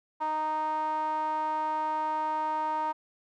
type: tone with band-pass filter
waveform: sawtooth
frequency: 310 Hz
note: D#4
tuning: 6 cents flat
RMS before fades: -30 dBFS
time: 0.2-2.93 s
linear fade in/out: 20 ms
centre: 990 Hz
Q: 9.5
effects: none